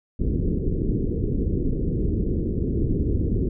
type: low-pass noise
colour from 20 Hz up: pink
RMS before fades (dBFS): -23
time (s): 0.19-3.49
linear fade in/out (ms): 10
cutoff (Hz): 430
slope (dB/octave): 48
effects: none